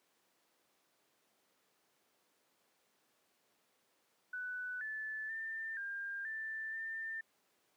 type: tone with pitch steps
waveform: sine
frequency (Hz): 1491 / 1743 / 1791 / 1602 / 1770 / 1794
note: F#6 / A6 / A6 / G6 / A6 / A6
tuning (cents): +13 / -17 / +30 / +37 / +10 / +33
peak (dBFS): -39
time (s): 4.33-7.21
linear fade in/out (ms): 5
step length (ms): 480
effects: pink hiss -75 dBFS RMS until 7.76 s + high-pass 300 Hz 12 dB/octave